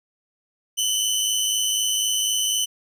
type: tone pair together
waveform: 20% pulse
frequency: 2960 / 3064 Hz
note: F#7 / G7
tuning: 0 / -40 cents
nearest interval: minor second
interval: 60 cents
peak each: -18 dBFS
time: 0.77-2.66 s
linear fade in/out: 20 ms
effects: none